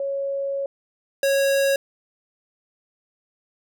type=tone pair in turn; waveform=sine / square; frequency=553 / 550.6 Hz; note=C#5 / C#5; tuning=-4 / -12 cents; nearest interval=unison; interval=8 cents; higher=first; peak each=-23 / -18 dBFS; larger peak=second; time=0-0.66 / 1.23-1.76 s; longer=first; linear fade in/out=2 ms; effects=none